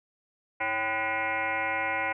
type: tone with frequency modulation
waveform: sine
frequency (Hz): 1467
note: F#6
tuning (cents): -15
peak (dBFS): -26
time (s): 0.6-2.13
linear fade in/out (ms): 10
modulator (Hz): 229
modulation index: 4
effects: none